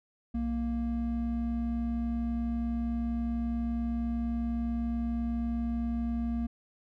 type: tone pair together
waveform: triangle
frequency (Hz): 61.74 / 233.1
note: B1 / A#3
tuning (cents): 0 / 0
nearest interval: octave + major seventh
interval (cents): 2300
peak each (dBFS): -32 / -28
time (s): 0.34-6.47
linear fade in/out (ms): 10
effects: none